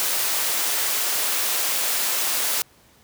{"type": "high-pass noise", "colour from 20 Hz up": "white", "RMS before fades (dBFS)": -23, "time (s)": [0, 2.62], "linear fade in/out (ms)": 0, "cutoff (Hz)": 390, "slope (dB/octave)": 12, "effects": ["pink hiss -55 dBFS RMS until 3.03 s", "high-pass 60 Hz 12 dB/octave"]}